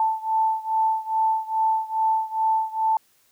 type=beating tone pair; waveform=sine; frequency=882 / 884.4 Hz; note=A5 / A5; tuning=+4 / +9 cents; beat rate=2.4 Hz; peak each=-22 / -24 dBFS; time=0-2.97 s; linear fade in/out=2 ms; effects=white hiss -62 dBFS RMS until 3.31 s